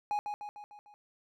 triangle tone with echo, 830.6 Hz, G#5, in tune, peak -27 dBFS, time 0.11-0.19 s, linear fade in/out 0 ms, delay 150 ms, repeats 5, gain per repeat -5 dB, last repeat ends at 0.94 s, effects none

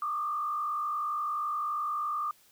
sine tone with frequency modulation, 1197 Hz, D6, 33 cents sharp, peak -29 dBFS, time 0.02-2.31 s, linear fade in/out 2 ms, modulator 51.7 Hz, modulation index 0.78, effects white hiss -62 dBFS RMS until 2.51 s

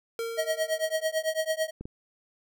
square tone with exponential decay, 459.3 Hz, A#4, 26 cents flat, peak -29 dBFS, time 0.19-1.3 s, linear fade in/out 1 ms, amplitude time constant 240 ms
square tone with tremolo, 635 Hz, D#5, 35 cents sharp, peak -23 dBFS, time 0.37-1.71 s, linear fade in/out 20 ms, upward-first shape triangle, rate 9 Hz, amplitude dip 100%
clicks, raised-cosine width 3 ms, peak -25 dBFS, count 2, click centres 1.81 / 1.855 s
effects none

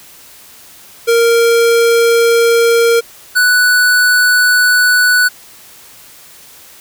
square tone pair in turn, 465 / 1482.7 Hz, A#4 / F#6, -4 / +3 cents, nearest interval octave + minor sixth, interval 2007 cents, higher second, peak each -8 dBFS, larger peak neither, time 1.07-3.01 / 3.35-5.29 s, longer neither, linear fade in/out 20 ms, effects white hiss -39 dBFS RMS until 6.8 s

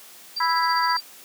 sine tone with tremolo, 4699 Hz, D8, in tune, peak -24 dBFS, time 0.36-1.01 s, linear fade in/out 10 ms, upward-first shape sine, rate 15 Hz, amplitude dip 75%
harmonic tone, 329.6 Hz, E4, in tune, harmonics 3 / 4 / 5 / 6, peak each -21 / -26 / -28 / -31 dBFS, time 0.4-0.97 s, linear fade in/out 5 ms
effects white hiss -46 dBFS RMS until 1.24 s + high-pass 200 Hz 12 dB/octave

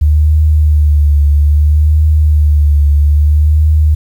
sine tone with vibrato, 74.7 Hz, D2, 30 cents sharp, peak -5 dBFS, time 0.01-3.95 s, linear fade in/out 10 ms, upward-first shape triangle, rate 0.61 Hz, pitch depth 59 cents each way, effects 7-bit

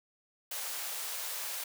white high-pass noise, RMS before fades -38 dBFS, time 0.51-1.64 s, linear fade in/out 5 ms, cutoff 490 Hz, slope 24 dB/octave, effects none

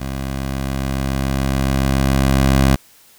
15% pulse tone with level ramp, 67.1 Hz, C2, 44 cents sharp, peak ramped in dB -17 to -4 dBFS, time 0-2.76 s, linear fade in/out 10 ms, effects white hiss -49 dBFS RMS until 3.18 s

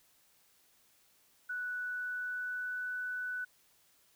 sine tone with pitch glide, 1480 to 1491.2 Hz, F#6 to F#6, 0 to +13 cents, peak -35 dBFS, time 1.49-3.45 s, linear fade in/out 10 ms, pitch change +13 cents, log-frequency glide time 1.7-2.91 s, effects white hiss -68 dBFS RMS until 4.15 s

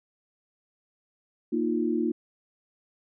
sine chord, Bb suspended fourth, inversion none, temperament just, 233.1 / 310.8 / 349.6 Hz, Bb3 / Eb4 / F4, 0 / -2 / +2 cents, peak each -28 dBFS, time 1.52-2.12 s, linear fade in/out 10 ms, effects none

